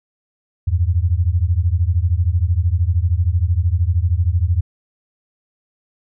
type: beating tone pair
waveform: sine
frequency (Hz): 81.6 / 94.6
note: E2 / F#2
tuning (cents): -17 / +39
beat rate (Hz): 13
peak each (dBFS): -16 / -17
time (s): 0.67-4.61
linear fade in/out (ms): 10
effects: none